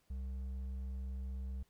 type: tone with hard clipping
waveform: triangle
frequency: 65.41 Hz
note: C2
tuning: in tune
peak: -40 dBFS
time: 0.1-1.63 s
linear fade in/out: 5 ms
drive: 8 dB
effects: pink hiss -75 dBFS RMS until 1.69 s